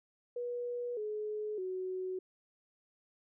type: tone with pitch steps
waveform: sine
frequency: 484.9 / 424.6 / 371.8 Hz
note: B4 / G#4 / F#4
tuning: -32 / +38 / +8 cents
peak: -35 dBFS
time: 0.36-2.19 s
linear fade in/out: 5 ms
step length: 610 ms
effects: none